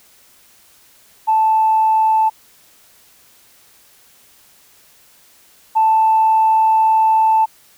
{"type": "tone pair in turn", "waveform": "sine", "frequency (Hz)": [878, 881.6], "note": ["A5", "A5"], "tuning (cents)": [-4, 3], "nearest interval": "unison", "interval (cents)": 7, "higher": "second", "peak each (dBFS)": [-10, -9], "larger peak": "second", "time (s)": [[1.27, 2.3], [5.75, 7.46]], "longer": "second", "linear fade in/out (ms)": 20, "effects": ["tanh soft clip ceiling -5 dBFS", "white hiss -50 dBFS RMS until 7.77 s"]}